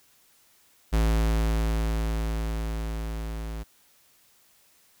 square tone with level ramp, 55 Hz, A1, in tune, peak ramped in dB -20 to -33 dBFS, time 0.92-3.64 s, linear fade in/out 20 ms, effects white hiss -61 dBFS RMS until 5 s

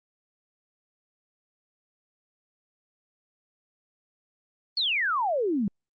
sine exponential sweep, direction down, 4499 to 187.3 Hz, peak -23 dBFS, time 4.77-5.68 s, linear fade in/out 2 ms, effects Opus 24 kbps

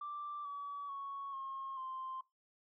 sine tone with pitch steps, 1174.7 / 1141.3 / 1108.8 / 1077.2 / 1046.5 Hz, D6 / D6 / C#6 / C#6 / C6, 0 / -50 / 0 / -50 / 0 cents, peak -40 dBFS, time 0.01-2.21 s, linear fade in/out 5 ms, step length 440 ms, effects noise-tail reverb RT60 0.2 s tail -20 dB re dry + tanh soft clip ceiling -36 dBFS

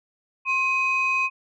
sine tone pair together, 1064.8 / 2515 Hz, C6 / D#7, +30 / +18 cents, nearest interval octave + minor third, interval 1488 cents, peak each -24 / -20 dBFS, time 0.45-1.3 s, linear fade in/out 50 ms, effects tanh soft clip ceiling -15 dBFS

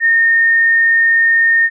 sine tone, 1832 Hz, A#6, 31 cents flat, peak -8 dBFS, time 0-1.7 s, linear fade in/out 50 ms, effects none

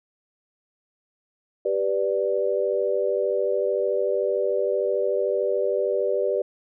sine chord, G major, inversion none, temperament equal, 392 / 493.9 / 587.3 Hz, G4 / B4 / D5, 0 / 0 / 0 cents, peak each -25 dBFS, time 1.65-6.42 s, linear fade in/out 5 ms, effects none

